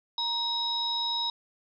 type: tone cluster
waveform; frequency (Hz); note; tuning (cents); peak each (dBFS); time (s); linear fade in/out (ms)
sine; 937 / 3810 / 5190; A#5 / A#7 / E8; +9 / +37 / -28; -34 / -28 / -37; 0.18-1.3; 2
effects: none

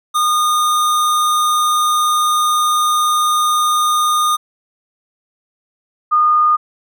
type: tone pair in turn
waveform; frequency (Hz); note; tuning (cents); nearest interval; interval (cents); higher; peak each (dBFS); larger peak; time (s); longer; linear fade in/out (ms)
square / sine; 1223 / 1223; D#6 / D#6; -30 / -30; unison; 0; neither; -13 / -9; second; 0.14-4.37 / 6.11-6.57; first; 20
effects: none

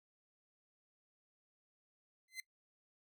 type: tone with exponential growth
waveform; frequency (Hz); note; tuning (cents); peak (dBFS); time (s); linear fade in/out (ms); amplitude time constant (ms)
sawtooth; 2059; C7; -28; -35; 2.28-2.4; 2; 24
effects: noise-tail reverb RT60 0.1 s tail -21 dB re dry

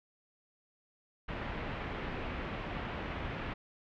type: low-pass noise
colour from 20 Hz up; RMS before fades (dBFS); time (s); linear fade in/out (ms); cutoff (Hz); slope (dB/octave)
pink; -39; 1.28-3.54; 10; 2800; 24
effects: none

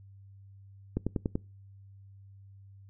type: click train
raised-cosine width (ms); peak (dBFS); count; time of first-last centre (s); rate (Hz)
3; -16; 5; 0.97-1.355; 10.4
effects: noise-tail reverb RT60 0.3 s tail -24 dB re dry + added 98 Hz sine -50 dBFS peak until 2.89 s

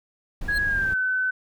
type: noise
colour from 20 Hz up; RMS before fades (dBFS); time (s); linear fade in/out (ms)
brown; -32; 0.41-0.94; 5
type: tone with exponential growth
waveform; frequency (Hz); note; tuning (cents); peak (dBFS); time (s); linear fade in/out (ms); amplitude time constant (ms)
40% pulse; 4186; C8; 0; -26; 0.46-0.58; 2; 24
type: tone with pitch glide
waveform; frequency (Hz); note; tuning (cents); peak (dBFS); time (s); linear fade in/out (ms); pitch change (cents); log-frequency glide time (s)
sine; 1661.2 to 1514.6; G#6 to F#6; 0 to +40; -21; 0.48-1.31; 10; -160; 0.64-0.97
effects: none

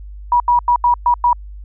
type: tone bursts at uneven times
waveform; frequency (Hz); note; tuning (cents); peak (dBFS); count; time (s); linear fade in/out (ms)
sine; 966; B5; -39; -9; 6; 0.32-0.4 / 0.48-0.59 / 0.68-0.76 / 0.84-0.94 / 1.06-1.14 / 1.24-1.33; 2
effects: added 50 Hz sine -30 dBFS peak until 1.64 s

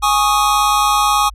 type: chord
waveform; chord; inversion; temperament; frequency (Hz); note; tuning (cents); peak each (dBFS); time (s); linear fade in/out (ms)
square; Ab suspended fourth; none; just; 830.6 / 1107.5 / 1245.9; Ab5 / Db6 / Eb6; 0 / -2 / +2; -17; 0.02-1.3; 20
effects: added 50 Hz sine -32 dBFS peak until 1.34 s + resampled to 32000 Hz

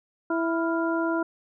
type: harmonic tone with a mistuned harmonic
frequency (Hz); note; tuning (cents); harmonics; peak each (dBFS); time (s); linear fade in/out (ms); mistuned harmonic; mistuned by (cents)
330.4; E4; +4; 1 / 2 / 3 / 4; -25 / -30 / -32 / -31; 0.3-1.23; 5; 4; +93
effects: none

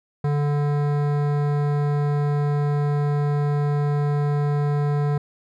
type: tone with hard clipping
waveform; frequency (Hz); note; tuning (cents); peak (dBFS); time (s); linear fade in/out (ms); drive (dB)
sine; 145.6; D3; -15; -21; 0.24-5.18; 5; 16
effects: none

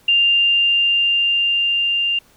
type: tone with level ramp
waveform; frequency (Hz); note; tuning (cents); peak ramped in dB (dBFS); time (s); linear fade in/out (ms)
sine; 2794; F7; 0; -11 to -16; 0.08-2.19; 5
effects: pink hiss -53 dBFS RMS until 2.36 s

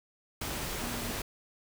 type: tone in noise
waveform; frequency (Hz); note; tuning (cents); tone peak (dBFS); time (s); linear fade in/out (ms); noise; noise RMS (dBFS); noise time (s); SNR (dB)
sine; 239; A#3; +43; -40; 0.82-1.11; 5; pink; -36; 0.41-1.22; -7
effects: none

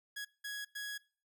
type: tone bursts at uneven times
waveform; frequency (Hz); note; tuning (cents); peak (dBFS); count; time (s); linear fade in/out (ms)
sawtooth; 1667; G#6; +6; -36; 3; 0.16-0.25 / 0.44-0.65 / 0.75-0.98; 10
effects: noise-tail reverb RT60 0.4 s tail -22 dB re dry

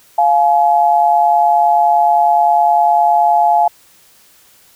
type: tone pair together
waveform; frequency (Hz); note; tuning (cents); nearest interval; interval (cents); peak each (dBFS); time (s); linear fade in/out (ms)
sine; 698.5 / 848.2; F5 / G#5; 0 / +36; minor third; 336; -11; 0.18-3.68; 5
effects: white hiss -48 dBFS RMS until 4.75 s

